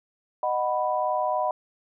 sine chord, B major, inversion first, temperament just, 617.4 / 740.8 / 987.8 Hz, D#5 / F#5 / B5, -14 / +2 / 0 cents, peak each -27 dBFS, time 0.43-1.51 s, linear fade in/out 2 ms, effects none

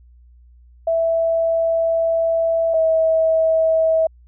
sine tone pair in turn, 659.3 / 645.4 Hz, E5 / E5, 0 / -37 cents, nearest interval unison, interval 37 cents, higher first, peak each -15 / -13 dBFS, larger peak second, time 0.87-2.74 / 2.74-4.07 s, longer first, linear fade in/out 5 ms, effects added 60 Hz sine -45 dBFS peak until 4.27 s

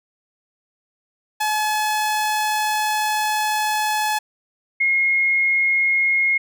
sawtooth / sine tone pair in turn, 854 / 2152 Hz, G#5 / C7, +48 / +48 cents, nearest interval octave + major third, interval 1600 cents, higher second, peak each -15 dBFS, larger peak neither, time 1.4-4.19 / 4.8-6.38 s, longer first, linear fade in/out 10 ms, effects none

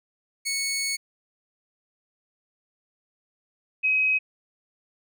15% pulse / sine tone pair in turn, 2210 / 2536 Hz, C#7 / D#7, -6 / +32 cents, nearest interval major second, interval 238 cents, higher second, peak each -19 dBFS, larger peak neither, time 0.45-0.97 / 3.83-4.19 s, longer first, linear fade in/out 20 ms, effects none

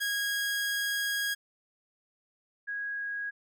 sawtooth / sine tone pair in turn, 1643 / 1649.7 Hz, G#6 / G#6, -19 / -12 cents, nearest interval unison, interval 7 cents, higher second, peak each -25 / -32 dBFS, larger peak first, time 0-1.35 / 2.67-3.31 s, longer first, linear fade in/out 20 ms, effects none

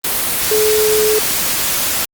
sine tone in noise, 429.4 Hz, A4, 42 cents flat, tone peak -12 dBFS, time 0.51-1.19 s, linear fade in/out 5 ms, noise white, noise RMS -17 dBFS, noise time 0.04-2.05 s, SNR +2 dB, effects Opus 32 kbps

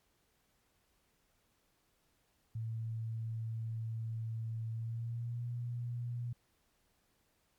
sine tone with pitch glide, 112.8 to 120.2 Hz, A2 to B2, +44 to -46 cents, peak -36 dBFS, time 2.55-6.33 s, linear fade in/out 5 ms, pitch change +110 cents, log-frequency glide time 4.72-5.46 s, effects pink hiss -75 dBFS RMS until 7.58 s + MP3 96 kbps

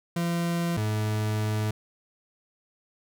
40% pulse tone pair in turn, 170.7 / 107.22 Hz, F3 / A2, -39 / -44 cents, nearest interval minor sixth, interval 805 cents, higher first, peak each -24 dBFS, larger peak neither, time 0.16-0.77 / 0.77-1.71 s, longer second, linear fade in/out 5 ms, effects none

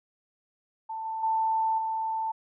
sine tone with level steps, 888 Hz, A5, 16 cents sharp, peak -32 / -30 / -23 / -27 dBFS, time 0.89-2.32 s, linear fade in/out 10 ms, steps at 1.05 / 1.23 / 1.78 s, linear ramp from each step 5 ms, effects none

